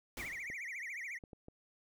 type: noise with exponential decay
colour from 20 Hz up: pink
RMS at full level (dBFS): -43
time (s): 0.17-0.61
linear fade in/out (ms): 2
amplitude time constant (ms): 94
type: tone with vibrato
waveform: triangle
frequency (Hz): 2093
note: C7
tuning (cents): 0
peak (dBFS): -39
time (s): 0.18-1.19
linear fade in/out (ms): 20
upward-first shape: triangle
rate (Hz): 14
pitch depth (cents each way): 250
type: clicks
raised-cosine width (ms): 2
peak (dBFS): -37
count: 4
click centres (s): 0.501 / 1.238 / 1.332 / 1.484
effects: none